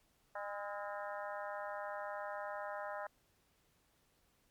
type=harmonic tone with a mistuned harmonic; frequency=203.3 Hz; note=G#3; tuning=37 cents flat; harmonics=3 / 4 / 5 / 6 / 7 / 8 / 9; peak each=-44 / -46 / -48 / -50 / -51 / -52 / -53 dBFS; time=0.35-3.07 s; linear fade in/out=5 ms; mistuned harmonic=6; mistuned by=+78 cents; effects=pink hiss -74 dBFS RMS until 4.5 s + MP3 96 kbps